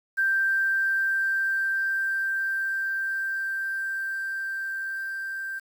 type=tone with level ramp; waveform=sine; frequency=1572 Hz; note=G6; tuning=4 cents sharp; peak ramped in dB=-20 to -30 dBFS; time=0.17-5.6 s; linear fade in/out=20 ms; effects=8-bit